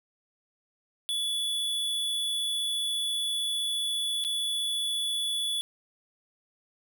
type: tone with dropouts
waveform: square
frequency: 3431 Hz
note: A7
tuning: 44 cents flat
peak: -28 dBFS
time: 1.09-5.61 s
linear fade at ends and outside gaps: 0 ms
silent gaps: 4.24-4.248 s
effects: none